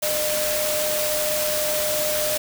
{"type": "tone in noise", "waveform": "sine", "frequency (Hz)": 607, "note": "D#5", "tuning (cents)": -43, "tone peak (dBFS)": -24, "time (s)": [0.02, 2.38], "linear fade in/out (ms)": 10, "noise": "white", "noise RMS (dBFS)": -25, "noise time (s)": [0.02, 2.38], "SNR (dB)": -2, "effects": []}